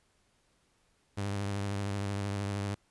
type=tone with vibrato; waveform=sawtooth; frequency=100.2 Hz; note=G2; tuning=38 cents sharp; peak=-28 dBFS; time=1.17-2.75 s; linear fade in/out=10 ms; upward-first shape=triangle; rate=13 Hz; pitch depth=46 cents each way; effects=pink hiss -71 dBFS RMS until 2.9 s + resampled to 24000 Hz